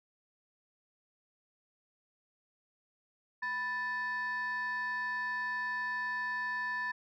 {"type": "tone pair together", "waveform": "sine", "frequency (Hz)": [987.8, 1760], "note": ["B5", "A6"], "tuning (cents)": [0, 0], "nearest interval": "minor seventh", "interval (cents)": 1000, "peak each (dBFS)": [-36, -32], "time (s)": [3.42, 6.92], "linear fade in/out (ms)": 10, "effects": ["tanh soft clip ceiling -30 dBFS"]}